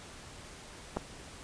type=clicks; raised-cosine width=1 ms; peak=-28 / -17 dBFS; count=2; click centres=0.965 / 0.97 s; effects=pink hiss -49 dBFS RMS until 1.43 s + resampled to 22050 Hz